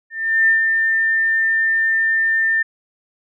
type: tone with ADSR envelope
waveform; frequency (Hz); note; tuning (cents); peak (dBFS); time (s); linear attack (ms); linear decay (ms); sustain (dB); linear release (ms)
sine; 1798; A6; +37; -10; 0.1-2.63; 380; 120; -4; 11
effects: none